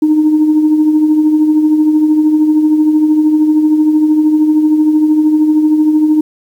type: tone with tremolo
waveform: sine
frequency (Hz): 307.2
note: D#4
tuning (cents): -22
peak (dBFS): -3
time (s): 0.02-6.21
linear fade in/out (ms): 5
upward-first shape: triangle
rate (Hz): 13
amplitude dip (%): 55
effects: tanh soft clip ceiling -2 dBFS + 7-bit